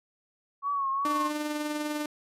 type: tone with vibrato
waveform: sine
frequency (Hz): 1108.7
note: C#6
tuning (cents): 0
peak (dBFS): -26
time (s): 0.62-1.31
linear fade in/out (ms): 50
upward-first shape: triangle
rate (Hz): 2.7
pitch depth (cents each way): 60
type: tone with tremolo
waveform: sawtooth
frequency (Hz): 299.6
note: D4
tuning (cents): +35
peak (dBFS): -24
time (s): 1.05-2.06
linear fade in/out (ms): 2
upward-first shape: triangle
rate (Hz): 20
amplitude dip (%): 45
effects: resampled to 32000 Hz